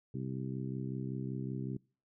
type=harmonic tone; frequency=65.3 Hz; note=C2; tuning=3 cents flat; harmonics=2 / 3 / 4 / 5 / 6; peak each=-38 / -42 / -44 / -46 / -48 dBFS; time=0.14-1.77 s; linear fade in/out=5 ms; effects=noise-tail reverb RT60 0.4 s tail -26 dB re dry